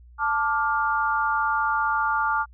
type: chord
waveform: sine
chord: D minor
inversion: second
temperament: just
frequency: 881 / 1174.7 / 1409.6 Hz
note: A5 / D6 / F6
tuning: +2 / 0 / +16 cents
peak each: -25 dBFS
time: 0.18-2.46 s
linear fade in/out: 50 ms
effects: added 60 Hz sine -46 dBFS peak until 2.53 s